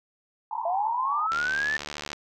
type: band-pass noise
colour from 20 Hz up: pink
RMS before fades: -33 dBFS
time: 0.51-1.27 s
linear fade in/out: 2 ms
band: 860 to 980 Hz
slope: 96 dB/octave
type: linear sweep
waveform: sine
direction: up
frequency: 659.3 to 1795 Hz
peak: -24 dBFS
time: 0.65-1.77 s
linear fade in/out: 5 ms
type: click train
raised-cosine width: 0.2 ms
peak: -16 dBFS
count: 61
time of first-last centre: 1.32-2.131 s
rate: 74 Hz
effects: none